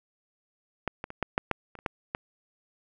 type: clicks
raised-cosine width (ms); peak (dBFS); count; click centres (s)
0.5; -13 / -19 / -24 / -12 / -9 / -10 / -28 / -30 / -13 / -14; 10; 0.877 / 1.041 / 1.104 / 1.227 / 1.379 / 1.513 / 1.753 / 1.789 / 1.862 / 2.149
effects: none